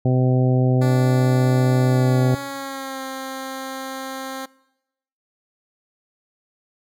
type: harmonic tone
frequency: 127.9 Hz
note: C3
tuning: 39 cents flat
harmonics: 1 / 2 / 3 / 4 / 5 / 6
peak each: -16 / -22 / -26 / -28 / -30 / -32 dBFS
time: 0.05-2.35 s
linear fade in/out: 5 ms
type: tone with pitch glide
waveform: 10% pulse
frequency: 291 to 265.3 Hz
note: D4 to C4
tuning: -16 to +24 cents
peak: -20 dBFS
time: 0.81-4.46 s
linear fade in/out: 10 ms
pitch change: -160 cents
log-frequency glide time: 1.85-3.02 s
effects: noise-tail reverb RT60 0.9 s tail -23 dB re dry